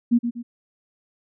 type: tone with echo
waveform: sine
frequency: 237.6 Hz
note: A#3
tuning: 33 cents sharp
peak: -13 dBFS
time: 0.11-0.19 s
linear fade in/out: 20 ms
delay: 120 ms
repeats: 2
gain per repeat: -8 dB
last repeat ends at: 0.43 s
effects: none